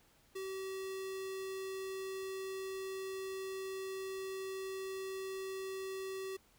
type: tone with notch filter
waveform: square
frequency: 382.8 Hz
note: G4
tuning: 41 cents flat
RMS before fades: -42 dBFS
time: 0.35-6.37 s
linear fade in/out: 10 ms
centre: 860 Hz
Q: 1.3
effects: pink hiss -68 dBFS RMS until 6.58 s